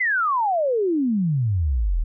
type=exponential sweep; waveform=sine; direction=down; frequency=2093 to 36.01 Hz; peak=-18 dBFS; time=0-2.04 s; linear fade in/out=10 ms; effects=none